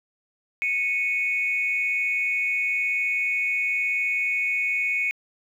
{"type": "tone pair together", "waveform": "sine", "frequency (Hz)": [2208, 2489], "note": ["C#7", "D#7"], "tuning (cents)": [-7, 0], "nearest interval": "major second", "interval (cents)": 207, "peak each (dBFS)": [-23, -25], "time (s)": [0.62, 5.11], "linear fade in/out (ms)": 0, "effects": ["tanh soft clip ceiling -14 dBFS", "9-bit"]}